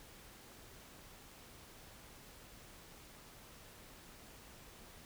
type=silence; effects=pink hiss -57 dBFS RMS until 5.05 s

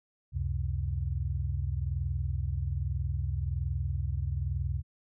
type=tone cluster; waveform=sine; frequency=69.5 / 90.7 / 131.4 Hz; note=C#2 / F#2 / C3; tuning=+5 / -34 / +8 cents; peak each=-32 / -33 / -35 dBFS; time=0.32-4.83 s; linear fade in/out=50 ms; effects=none

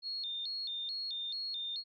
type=tone with vibrato; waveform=sine; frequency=3951 Hz; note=B7; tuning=in tune; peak=-36 dBFS; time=0.02-1.84 s; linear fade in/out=50 ms; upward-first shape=square; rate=2.3 Hz; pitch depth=150 cents each way; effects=none

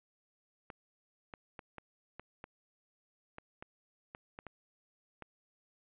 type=clicks; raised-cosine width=0.5 ms; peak=-30 dBFS; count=12; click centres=0.702 / 1.338 / 1.592 / 1.783 / 2.196 / 2.441 / 3.384 / 3.625 / 4.149 / 4.389 / 4.467 / 5.223 s; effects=resampled to 8000 Hz

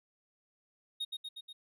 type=tone with echo; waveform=triangle; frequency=3729 Hz; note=A#7; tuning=in tune; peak=-32 dBFS; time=1-1.05 s; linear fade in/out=10 ms; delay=120 ms; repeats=4; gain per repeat=-3 dB; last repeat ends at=1.53 s; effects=none

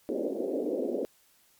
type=band-pass noise; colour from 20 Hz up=white; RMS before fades=-31 dBFS; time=0.09-1.05 s; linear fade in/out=0 ms; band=240 to 550 Hz; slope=48 dB/octave; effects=white hiss -64 dBFS RMS until 1.59 s + MP3 96 kbps

